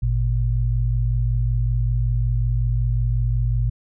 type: tone pair together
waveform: sine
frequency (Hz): 52.52 / 117.9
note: G#1 / A#2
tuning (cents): +20 / +20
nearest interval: octave + major second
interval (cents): 1400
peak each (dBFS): -20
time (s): 0.02-3.7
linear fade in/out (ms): 10
effects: none